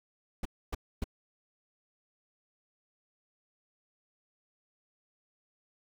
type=noise bursts; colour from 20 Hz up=brown; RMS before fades=-32 dBFS; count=3; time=0.43-1.042 s; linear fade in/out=5 ms; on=24 ms; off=270 ms; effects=none